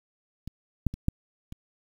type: clicks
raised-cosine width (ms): 5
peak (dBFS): -24 / -11 / -23 / -11 / -27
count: 5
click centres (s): 0.476 / 0.867 / 0.94 / 1.084 / 1.524
effects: 8-bit